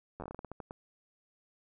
slowing click train, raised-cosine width 1 ms, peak -28 dBFS, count 13, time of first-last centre 0.2-0.709 s, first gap 10 ms, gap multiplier 1.24, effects none

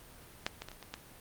clicks, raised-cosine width 0.2 ms, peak -13 / -22 / -26 / -30 / -29 / -20 dBFS, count 6, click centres 0.465 / 0.62 / 0.686 / 0.716 / 0.827 / 0.94 s, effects pink hiss -54 dBFS RMS until 1.2 s + Opus 32 kbps

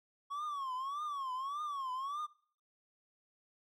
triangle tone with vibrato, 1108.7 Hz, C#6, in tune, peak -35 dBFS, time 0.3-2.27 s, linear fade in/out 20 ms, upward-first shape triangle, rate 1.7 Hz, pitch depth 180 cents each way, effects noise-tail reverb RT60 0.5 s tail -20 dB re dry

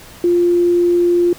sine tone, 349.2 Hz, F4, in tune, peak -10 dBFS, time 0.24-1.33 s, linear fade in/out 2 ms, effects pink hiss -39 dBFS RMS until 1.38 s

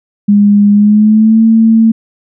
sine tone with pitch glide, 204.5 to 224.3 Hz, G#3 to A3, -26 to +34 cents, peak -3 dBFS, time 0.28-1.92 s, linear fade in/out 10 ms, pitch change +160 cents, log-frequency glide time 0.72-1.42 s, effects none

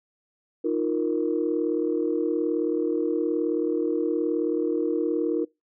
sine chord, Eb suspended second, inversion none, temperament just, 311.1 / 350 / 466.7 Hz, Eb4 / F4 / Bb4, 0 / +4 / +2 cents, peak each -26 dBFS, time 0.64-5.45 s, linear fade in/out 10 ms, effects noise-tail reverb RT60 0.2 s tail -23 dB re dry + tanh soft clip ceiling -13 dBFS

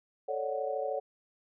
sine chord, D major seventh, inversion second, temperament equal, 440 / 554.4 / 587.3 / 740 Hz, A4 / C#5 / D5 / F#5, 0 / 0 / 0 / 0 cents, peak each -37 / -34 / -38 / -37 dBFS, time 0.28-1 s, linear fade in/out 10 ms, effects none

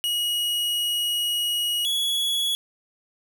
45% pulse tone pair in turn, 2900 / 3371 Hz, F#7 / G#7, -35 / +25 cents, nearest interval minor third, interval 260 cents, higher second, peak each -22 dBFS, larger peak neither, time 0.04-1.85 / 1.85-2.55 s, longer first, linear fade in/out 0 ms, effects none

